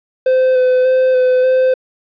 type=tone with vibrato; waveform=triangle; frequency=512 Hz; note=C5; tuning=38 cents flat; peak=-7 dBFS; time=0.26-1.74 s; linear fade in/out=5 ms; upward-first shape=square; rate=1.7 Hz; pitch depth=14 cents each way; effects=resampled to 11025 Hz + 8-bit